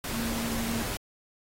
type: tone in noise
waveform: sine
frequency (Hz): 230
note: A#3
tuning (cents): -23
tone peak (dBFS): -31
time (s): 0.13-0.83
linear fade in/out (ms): 2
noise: pink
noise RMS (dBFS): -34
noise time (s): 0.04-0.97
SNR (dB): 0
effects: AAC 48 kbps